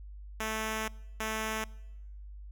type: tone bursts at uneven times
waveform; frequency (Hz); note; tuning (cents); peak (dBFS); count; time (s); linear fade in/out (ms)
5% pulse; 219; A3; -8; -21; 2; 0.4-0.88 / 1.2-1.64; 2
effects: noise-tail reverb RT60 1.0 s tail -24 dB re dry + added 50 Hz sine -43 dBFS peak until 2.51 s